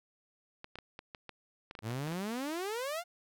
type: clicks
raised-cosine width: 0.3 ms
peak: -28 dBFS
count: 12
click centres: 0.644 / 0.756 / 0.787 / 0.991 / 1.148 / 1.293 / 1.711 / 1.752 / 1.79 / 1.908 / 2.075 / 2.122 s
type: exponential sweep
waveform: sawtooth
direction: up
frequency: 103.83 to 725 Hz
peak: -31 dBFS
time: 1.82-3.04 s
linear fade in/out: 50 ms
effects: none